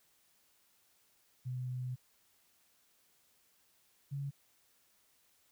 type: tone pair in turn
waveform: sine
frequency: 126.4 / 139.99 Hz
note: B2 / C#3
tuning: +41 / +17 cents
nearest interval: major second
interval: 176 cents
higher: second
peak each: -36 / -36 dBFS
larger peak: neither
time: 1.45-1.96 / 4.11-4.31 s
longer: first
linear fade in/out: 20 ms
effects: white hiss -71 dBFS RMS until 5.51 s